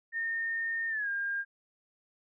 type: tone with pitch glide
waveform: sine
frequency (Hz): 1827 to 1609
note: A#6 to G6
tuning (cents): -35 to +45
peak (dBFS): -30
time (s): 0.12-1.45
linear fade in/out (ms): 50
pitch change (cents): -220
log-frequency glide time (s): 0.89-1.09
effects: none